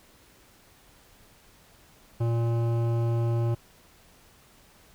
triangle tone with hard clipping, 116.54 Hz, A#2, in tune, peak -25 dBFS, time 2.2-3.55 s, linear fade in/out 10 ms, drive 18 dB, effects pink hiss -57 dBFS RMS until 4.94 s

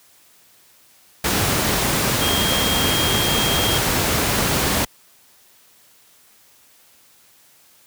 sine tone in noise, 3232 Hz, G#7, 48 cents flat, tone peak -22 dBFS, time 2.21-3.78 s, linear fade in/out 5 ms, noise pink, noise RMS -19 dBFS, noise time 1.24-4.85 s, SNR -6 dB, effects white hiss -53 dBFS RMS until 7.86 s + high-pass 60 Hz 12 dB/octave

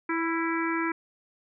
harmonic tone with a mistuned harmonic, 329.6 Hz, E4, in tune, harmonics 1 / 3 / 4 / 5 / 6 / 7, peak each -28 / -33 / -34 / -35 / -36 / -36 dBFS, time 0.09-0.92 s, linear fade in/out 5 ms, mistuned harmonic 4, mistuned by +24 cents, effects none

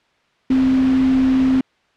sine tone in noise, 261.6 Hz, C4, in tune, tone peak -12 dBFS, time 0.5-1.61 s, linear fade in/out 5 ms, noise pink, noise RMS -29 dBFS, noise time 0.5-1.61 s, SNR +14 dB, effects white hiss -60 dBFS RMS until 1.96 s + low-pass 3000 Hz 12 dB/octave

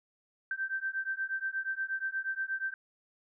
sine beating tone pair, 1556 / 1564.4 Hz, G6 / G6, -13 / -4 cents, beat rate 8.4 Hz, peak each -35 / -35 dBFS, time 0.51-2.74 s, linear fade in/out 2 ms, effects none

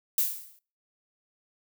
violet noise with exponential decay, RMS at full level -22 dBFS, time 0.18-0.59 s, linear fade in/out 1 ms, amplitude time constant 89 ms, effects noise-tail reverb RT60 0.4 s tail -23 dB re dry

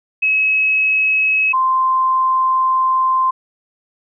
sine tone pair in turn, 2567 / 1042.5 Hz, E7 / C6, -47 / -7 cents, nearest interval octave + major third, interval 1560 cents, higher first, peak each -12 dBFS, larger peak neither, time 0.22-1.53 / 1.53-3.31 s, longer second, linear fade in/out 10 ms, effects none

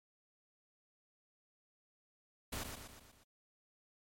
pink noise with echo, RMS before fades -41 dBFS, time 2.52-2.64 s, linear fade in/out 10 ms, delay 120 ms, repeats 5, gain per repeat -5 dB, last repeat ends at 3.24 s, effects MP3 64 kbps

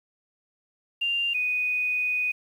sine tone pair in turn, 2790 / 2486 Hz, F7 / D#7, -2 / -2 cents, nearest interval major second, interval 200 cents, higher first, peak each -23 dBFS, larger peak neither, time 1.01-1.34 / 1.34-2.32 s, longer second, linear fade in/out 10 ms, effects 9-bit

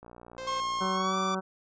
click train, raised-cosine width 1 ms, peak -33 dBFS, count 50, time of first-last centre 0.03-0.855 s, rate 59.4 Hz
sawtooth tone, 523.3 Hz, C5, in tune, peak -33 dBFS, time 0.38-0.6 s, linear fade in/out 0 ms
45% pulse tone with pitch glide, 1073 to 1170.1 Hz, C6 to D6, +43 to -7 cents, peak -29 dBFS, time 0.47-1.35 s, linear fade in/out 5 ms, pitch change +150 cents, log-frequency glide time 0.92-1.17 s
harmonic tone, 188.9 Hz, F#3, 36 cents sharp, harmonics 1 / 2 / 3 / 4 / 5 / 6 / 7 / 8, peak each -33 / -36 / -38 / -39 / -40 / -41 / -41 / -42 dBFS, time 0.8-1.41 s, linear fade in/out 20 ms
effects resampled to 16000 Hz

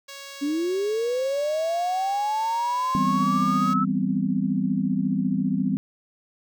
5% pulse tone, 554.4 Hz, C#5, in tune, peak -26 dBFS, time 0.08-3.74 s, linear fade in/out 10 ms
sine linear sweep, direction up, 276.5 to 1318.5 Hz, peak -22 dBFS, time 0.41-3.85 s, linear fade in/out 20 ms
sine chord, C major seventh, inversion first, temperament equal, 164.81 / 196 / 246.9 / 261.6 Hz, E3 / G3 / B3 / C4, 0 / 0 / 0 / 0 cents, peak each -29 / -24 / -28 / -27 dBFS, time 2.95-5.77 s, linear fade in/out 0 ms
effects none

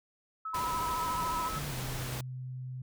sine tone with tremolo, 1297 Hz, E6, 28 cents flat, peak -34 dBFS, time 0.45-1.59 s, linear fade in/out 5 ms, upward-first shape sine, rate 11 Hz, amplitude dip 30%
sine tone with vibrato, 987.8 Hz, B5, in tune, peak -32 dBFS, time 0.53-1.49 s, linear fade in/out 10 ms, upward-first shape triangle, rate 14 Hz, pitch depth 59 cents each way
pink noise, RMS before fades -39 dBFS, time 0.54-2.21 s, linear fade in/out 5 ms
sine tone with pitch glide, 145.2 to 127.87 Hz, D3 to C3, -19 to -39 cents, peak -37 dBFS, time 1.56-2.82 s, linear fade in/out 5 ms, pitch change -220 cents, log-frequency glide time 1.69-1.74 s
effects none

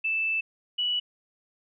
sine tone pair in turn, 2640 / 2946 Hz, E7 / F#7, +2 / -8 cents, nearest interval major second, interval 190 cents, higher second, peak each -24 dBFS, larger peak neither, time 0.04-0.41 / 0.78-1 s, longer first, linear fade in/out 10 ms, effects none

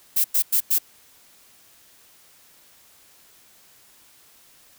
violet noise bursts, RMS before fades -19 dBFS, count 4, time 0.16-0.786 s, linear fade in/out 10 ms, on 83 ms, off 98 ms, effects white hiss -54 dBFS RMS until 4.78 s

